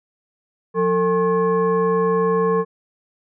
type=tone with frequency modulation; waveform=sine; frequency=450 Hz; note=A4; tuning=39 cents sharp; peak=-15 dBFS; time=0.74-2.65 s; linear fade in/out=50 ms; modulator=629 Hz; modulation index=0.88; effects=none